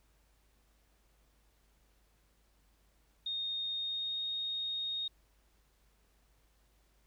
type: tone with pitch glide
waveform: sine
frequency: 3695 to 3719 Hz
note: A#7 to A#7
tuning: -16 to -5 cents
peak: -34 dBFS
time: 3.26-5.08 s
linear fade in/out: 5 ms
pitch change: +11 cents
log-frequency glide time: 3.72-4.23 s
effects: added 51 Hz sine -68 dBFS peak until 7.06 s + pink hiss -73 dBFS RMS until 7.06 s